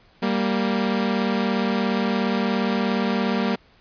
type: tone pair together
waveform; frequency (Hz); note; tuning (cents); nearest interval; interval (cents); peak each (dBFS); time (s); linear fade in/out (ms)
sawtooth; 196.01 / 233.1; G3 / A#3; 0 / 0; minor third; 300; -19; 0.22-3.56; 10
effects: pink hiss -56 dBFS RMS until 3.8 s + resampled to 11025 Hz